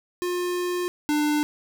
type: tone pair in turn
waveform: square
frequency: 356.2 / 298.3 Hz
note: F4 / D4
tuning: +34 / +27 cents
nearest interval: minor third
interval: 307 cents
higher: first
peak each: -25 / -21 dBFS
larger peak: second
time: 0.22-0.88 / 1.09-1.43 s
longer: first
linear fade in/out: 0 ms
effects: none